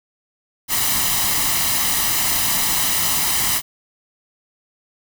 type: noise with comb filter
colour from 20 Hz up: white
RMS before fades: -19 dBFS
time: 0.68-3.62 s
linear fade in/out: 50 ms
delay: 1 ms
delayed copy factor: +0.6
effects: none